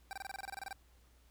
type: tone bursts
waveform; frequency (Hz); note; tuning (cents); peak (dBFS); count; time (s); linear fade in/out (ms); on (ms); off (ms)
25% pulse; 782; G5; -4; -37; 14; 0.11-0.728; 0; 20; 26
effects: added 60 Hz sine -63 dBFS peak until 1.3 s + pink hiss -70 dBFS RMS until 1.3 s